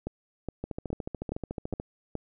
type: two click trains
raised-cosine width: 2 ms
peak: -19 / -20 dBFS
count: 6 / 17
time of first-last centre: 0.07-2.153 / 0.64-1.799 s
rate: 2.4 / 13.8 Hz
effects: none